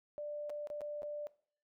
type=tone with dropouts; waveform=sine; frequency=591 Hz; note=D5; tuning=11 cents sharp; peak=-39 dBFS; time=0.18-1.27 s; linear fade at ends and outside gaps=0 ms; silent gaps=0.496-0.501 / 0.672-0.701 / 0.808-0.816 / 1.021-1.031 s; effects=noise-tail reverb RT60 0.5 s tail -19 dB re dry